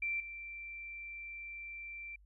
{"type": "tone with level steps", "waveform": "sine", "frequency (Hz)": 2349, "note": "D7", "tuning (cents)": 0, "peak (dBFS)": [-33, -43], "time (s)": [0.02, 2.16], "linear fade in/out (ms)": 5, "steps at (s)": 0.2, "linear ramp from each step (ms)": 2, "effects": ["added 50 Hz sine -59 dBFS peak until 2.25 s"]}